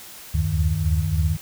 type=tone cluster; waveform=sine; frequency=75.6 / 79 / 94.2 / 153.6 Hz; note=D#2 / D#2 / F#2 / D#3; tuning=-49 / +27 / +32 / -22 cents; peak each=-24 dBFS; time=0.34-1.37 s; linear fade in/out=10 ms; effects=white hiss -41 dBFS RMS until 1.41 s